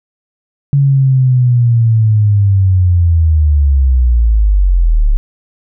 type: linear sweep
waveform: sine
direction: down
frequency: 141.5 to 34.15 Hz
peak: -6 dBFS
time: 0.73-5.17 s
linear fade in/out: 0 ms
effects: none